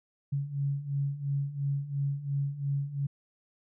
sine beating tone pair, 138.59 / 141.49 Hz, C#3 / C#3, 0 / +36 cents, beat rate 2.9 Hz, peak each -34 / -30 dBFS, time 0.32-3.07 s, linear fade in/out 10 ms, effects none

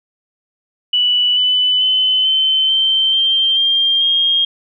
sine tone with pitch steps, 2960 / 2998 / 3036 / 3075 / 3114 / 3154 / 3195 / 3235 Hz, F#7 / F#7 / F#7 / G7 / G7 / G7 / G7 / G#7, 0 / +22 / +44 / -34 / -12 / +10 / +32 / -46 cents, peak -11 dBFS, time 0.93-4.45 s, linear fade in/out 5 ms, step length 440 ms, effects none

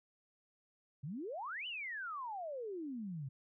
sine exponential two-way sweep, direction up then down, 127.6 to 3051 to 127.6 Hz, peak -40 dBFS, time 1.03-3.29 s, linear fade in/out 10 ms, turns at 1.67 s, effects none

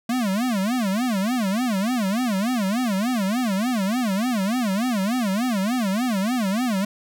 square tone with vibrato, 220 Hz, A3, in tune, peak -21 dBFS, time 0.09-6.85 s, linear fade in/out 5 ms, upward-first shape sine, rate 3.4 Hz, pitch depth 270 cents each way, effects none

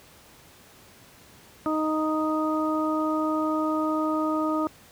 harmonic tone, 311.1 Hz, D#4, in tune, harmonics 1 / 2 / 3 / 4, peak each -25 / -30 / -34 / -29 dBFS, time 1.66-4.67 s, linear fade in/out 0 ms, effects pink hiss -52 dBFS RMS until 4.91 s + high-pass 60 Hz 12 dB/octave

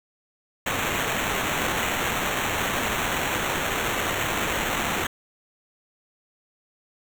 violet noise with sample-and-hold, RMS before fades -26 dBFS, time 0.66-5.07 s, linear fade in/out 5 ms, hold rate 4900 Hz, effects none

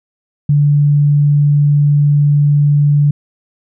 sine tone, 145.6 Hz, D3, 15 cents flat, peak -7 dBFS, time 0.49-3.11 s, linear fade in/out 5 ms, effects none

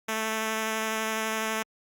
5% pulse tone with vibrato, 220 Hz, A3, in tune, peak -16 dBFS, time 0.08-1.63 s, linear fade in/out 10 ms, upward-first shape sine, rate 12 Hz, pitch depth 10 cents each way, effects Opus 48 kbps

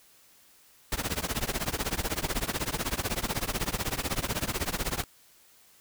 pink noise with tremolo, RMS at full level -27 dBFS, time 0.92-5.04 s, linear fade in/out 2 ms, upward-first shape triangle, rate 16 Hz, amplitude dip 100%, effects white hiss -59 dBFS RMS until 5.8 s

